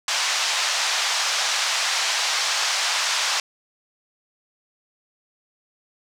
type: band-pass noise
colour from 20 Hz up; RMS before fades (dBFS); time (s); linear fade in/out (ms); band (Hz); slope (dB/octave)
white; -23; 0.08-3.4; 2; 690 to 6300; 24
effects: none